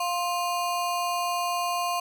square ring-modulated tone, 878 Hz, A5, 4 cents flat, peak -23 dBFS, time 0-2 s, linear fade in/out 5 ms, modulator 176 Hz, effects none

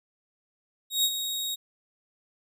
sawtooth tone with ADSR envelope, 3768 Hz, A#7, 18 cents sharp, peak -17 dBFS, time 0.9-1.56 s, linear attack 140 ms, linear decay 55 ms, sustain -9 dB, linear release 21 ms, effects none

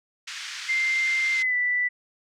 pink band-pass noise, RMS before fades -36 dBFS, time 0.27-1.43 s, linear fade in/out 10 ms, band 1600 to 6400 Hz, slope 24 dB/octave
sine tone with pitch glide, 2093 to 1975.5 Hz, C7 to B6, 0 to 0 cents, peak -21 dBFS, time 0.68-1.89 s, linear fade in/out 20 ms, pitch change -100 cents, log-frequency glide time 1.34-1.55 s
effects none

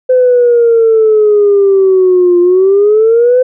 sine exponential two-way sweep, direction down then up, 513 to 349.2 to 513 Hz, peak -3 dBFS, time 0.09-3.43 s, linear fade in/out 10 ms, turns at 2.4 s, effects tanh soft clip ceiling 0 dBFS

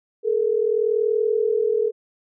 sine tone pair together, 425.5 / 466.2 Hz, G#4 / A#4, +42 / 0 cents, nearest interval major second, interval 158 cents, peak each -20 / -21 dBFS, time 0.23-1.92 s, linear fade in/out 50 ms, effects none

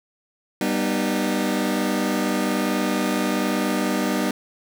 sawtooth chord, G augmented, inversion none, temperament just, 196 / 245 / 306.2 Hz, G3 / B3 / D#4, 0 / -14 / -28 cents, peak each -21 dBFS, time 0.61-4.31 s, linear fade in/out 2 ms, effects none

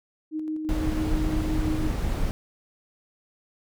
sine tone with tremolo, 311.1 Hz, D#4, in tune, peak -26 dBFS, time 0.31-1.91 s, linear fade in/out 50 ms, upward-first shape square, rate 5.9 Hz, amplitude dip 30%
brown noise, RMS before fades -26 dBFS, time 0.69-2.31 s, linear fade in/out 0 ms
effects none

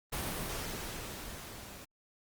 pink noise with level ramp, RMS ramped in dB -35 to -49 dBFS, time 0.12-1.85 s, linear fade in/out 10 ms, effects Opus 32 kbps

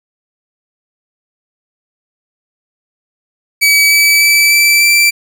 sawtooth tone with pitch steps, 2283 / 2298 / 2312 / 2327 / 2342 Hz, D7 / D7 / D7 / D7 / D7, -50 / -38 / -28 / -17 / -5 cents, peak -3 dBFS, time 3.61-5.11 s, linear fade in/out 20 ms, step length 300 ms, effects none

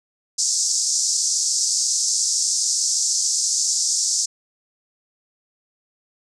pink band-pass noise, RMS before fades -21 dBFS, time 0.38-4.26 s, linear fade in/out 10 ms, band 5100 to 8000 Hz, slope 48 dB/octave, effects none

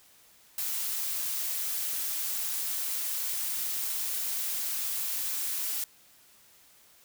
blue noise, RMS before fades -32 dBFS, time 0.58-5.84 s, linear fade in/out 2 ms, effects white hiss -59 dBFS RMS until 7.04 s

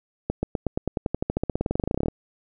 accelerating click train, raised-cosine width 2 ms, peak -10 dBFS, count 29, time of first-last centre 0.3-2.084 s, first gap 130 ms, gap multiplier 0.94, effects none

